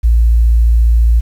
sine tone, 57.3 Hz, A#1, 29 cents flat, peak -5 dBFS, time 0.03-1.21 s, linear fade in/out 20 ms, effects tanh soft clip ceiling -1 dBFS + 7-bit

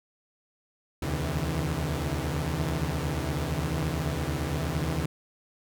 sawtooth tone cluster, 72.5 / 81.3 / 132 / 149.1 / 163.5 Hz, D2 / E2 / C3 / D3 / E3, -22 / -23 / +16 / +27 / -14 cents, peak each -30 dBFS, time 1.02-5.06 s, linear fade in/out 5 ms, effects none

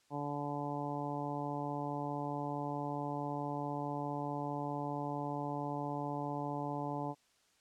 harmonic tone, 144.6 Hz, D3, 27 cents flat, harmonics 1 / 2 / 3 / 4 / 5 / 6 / 7, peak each -42 / -41 / -46 / -45 / -44 / -42 / -47 dBFS, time 0.1-7.15 s, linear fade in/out 50 ms, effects white hiss -71 dBFS RMS until 7.6 s + low-pass 8000 Hz 12 dB/octave

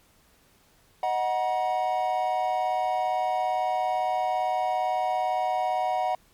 triangle chord, D# minor, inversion none, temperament equal with one note detuned, 622.3 / 740 / 954.7 Hz, D#5 / F#5 / A#5, 0 / 0 / +41 cents, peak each -29 / -23 / -29 dBFS, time 1.03-6.15 s, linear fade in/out 2 ms, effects pink hiss -61 dBFS RMS until 6.33 s + MP3 96 kbps

